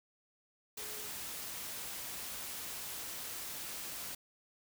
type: tone in noise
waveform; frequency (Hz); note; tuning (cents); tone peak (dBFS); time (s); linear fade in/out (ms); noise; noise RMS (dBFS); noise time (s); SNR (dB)
sine; 425.3; G#4; +41; -54; 0.77-1.08; 5; white; -43; 0.77-4.15; -14
effects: none